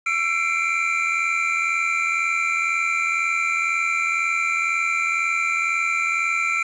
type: tone cluster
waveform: triangle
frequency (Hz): 1342 / 2088 / 2300 / 2382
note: E6 / C7 / D7 / D7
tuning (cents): +31 / -4 / -37 / +24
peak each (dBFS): -24 / -29 / -24 / -21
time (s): 0.06-6.63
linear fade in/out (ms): 5
effects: resampled to 22050 Hz + 8-bit